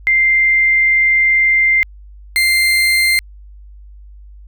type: tone pair in turn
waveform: sine / 35% pulse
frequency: 2093 / 2093 Hz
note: C7 / C7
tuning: 0 / 0 cents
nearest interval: unison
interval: 0 cents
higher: neither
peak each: -9 dBFS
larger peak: neither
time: 0.07-1.83 / 2.36-3.19 s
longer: first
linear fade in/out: 0 ms
effects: added 50 Hz sine -35 dBFS peak until 4.47 s